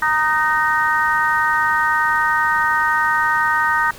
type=harmonic tone with a mistuned harmonic; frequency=310 Hz; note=D#4; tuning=6 cents flat; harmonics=3 / 4 / 5 / 6; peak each=-20 / -20 / -20 / -20 dBFS; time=0.02-3.91 s; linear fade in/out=5 ms; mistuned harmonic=5; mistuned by=-21 cents; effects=pink hiss -39 dBFS RMS until 3.98 s